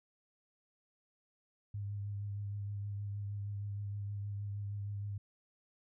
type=tone with vibrato; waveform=sine; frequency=101.6 Hz; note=G#2; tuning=38 cents flat; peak=-37 dBFS; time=1.74-5.18 s; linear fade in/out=5 ms; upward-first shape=triangle; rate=6.4 Hz; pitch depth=25 cents each way; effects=none